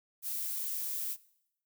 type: noise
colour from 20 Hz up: violet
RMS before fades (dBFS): -36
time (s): 0.22-1.17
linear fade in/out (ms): 50
effects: noise-tail reverb RT60 0.8 s tail -21 dB re dry